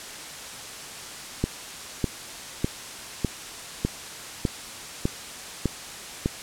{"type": "click train", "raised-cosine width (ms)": 3, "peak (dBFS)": -9, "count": 9, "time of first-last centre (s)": [1.44, 6.259], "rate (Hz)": 1.66, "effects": ["white hiss -38 dBFS RMS until 6.42 s", "low-pass 9000 Hz 12 dB/octave"]}